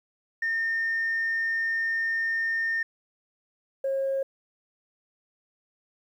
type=tone pair in turn; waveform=sine; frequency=1820 / 541.1 Hz; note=A#6 / C#5; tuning=-42 / -42 cents; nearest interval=octave + major sixth; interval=2100 cents; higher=first; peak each=-23 dBFS; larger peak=neither; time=0.42-2.83 / 3.84-4.23 s; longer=first; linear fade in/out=5 ms; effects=tanh soft clip ceiling -21 dBFS + 10-bit